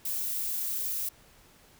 violet noise, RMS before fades -32 dBFS, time 0.05-1.09 s, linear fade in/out 5 ms, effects pink hiss -58 dBFS RMS until 1.79 s

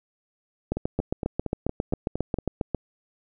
two click trains, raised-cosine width 2 ms, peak -11 / -15 dBFS, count 16 / 8, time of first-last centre 0.72-2.747 / 0.77-2.387 s, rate 7.4 / 4.33 Hz, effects none

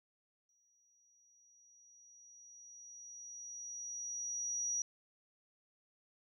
sine tone with exponential growth, 5790 Hz, F#8, 38 cents flat, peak -33 dBFS, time 0.49-4.82 s, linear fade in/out 2 ms, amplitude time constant 940 ms, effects none

